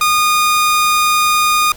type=tone; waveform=sawtooth; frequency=1225 Hz; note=D#6; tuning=27 cents flat; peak=-7 dBFS; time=0.01-1.72 s; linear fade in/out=2 ms; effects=pink hiss -38 dBFS RMS until 1.76 s